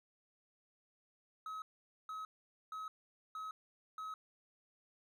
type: tone bursts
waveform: triangle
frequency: 1279 Hz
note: D#6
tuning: 47 cents sharp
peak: -40 dBFS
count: 5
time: 1.46-4.14 s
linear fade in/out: 2 ms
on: 160 ms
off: 470 ms
effects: none